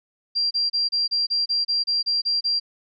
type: tone bursts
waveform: sine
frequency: 4745 Hz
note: D8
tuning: 17 cents sharp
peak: -19 dBFS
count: 12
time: 0.35-2.6 s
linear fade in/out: 20 ms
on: 160 ms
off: 30 ms
effects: none